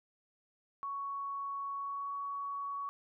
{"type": "tone with pitch glide", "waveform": "sine", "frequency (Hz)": [1114, 1122.4], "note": ["C#6", "C#6"], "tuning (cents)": [8, 21], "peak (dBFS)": -36, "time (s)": [0.83, 2.89], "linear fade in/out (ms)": 0, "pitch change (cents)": 13, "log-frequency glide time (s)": [1.74, 2.14], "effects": []}